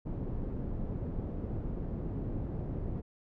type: low-pass noise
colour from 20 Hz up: pink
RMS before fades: -36 dBFS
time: 0.05-3.02 s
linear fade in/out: 20 ms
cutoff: 350 Hz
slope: 12 dB/octave
effects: none